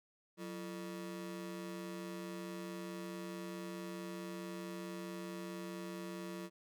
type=ring-modulated tone; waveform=35% pulse; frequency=261.6 Hz; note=C4; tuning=in tune; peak=-38 dBFS; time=0.37-6.5 s; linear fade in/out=50 ms; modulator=78.5 Hz; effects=none